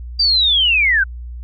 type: linear sweep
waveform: sine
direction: down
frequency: 4743 to 1478 Hz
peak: -11 dBFS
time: 0.19-1.04 s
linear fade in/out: 10 ms
effects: added 60 Hz sine -27 dBFS peak until 1.43 s